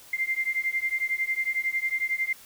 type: beating tone pair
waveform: sine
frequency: 2090 / 2101 Hz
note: C7 / C7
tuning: -2 / +7 cents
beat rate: 11 Hz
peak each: -28 dBFS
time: 0.13-2.33 s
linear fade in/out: 5 ms
effects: white hiss -50 dBFS RMS until 2.45 s